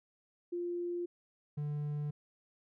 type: tone pair in turn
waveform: sine / triangle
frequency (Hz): 349.2 / 147.59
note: F4 / D3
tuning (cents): 0 / +9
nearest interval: octave + minor third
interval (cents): 1491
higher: first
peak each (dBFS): -34 / -32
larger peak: second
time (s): 0.52-1.06 / 1.57-2.11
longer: neither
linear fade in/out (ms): 10
effects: none